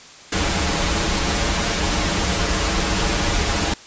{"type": "noise with comb filter", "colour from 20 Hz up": "pink", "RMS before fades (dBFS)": -20, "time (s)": [0.32, 3.74], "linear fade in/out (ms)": 5, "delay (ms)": 7.9, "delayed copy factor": -0.65, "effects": ["white hiss -42 dBFS RMS until 3.86 s", "resampled to 16000 Hz"]}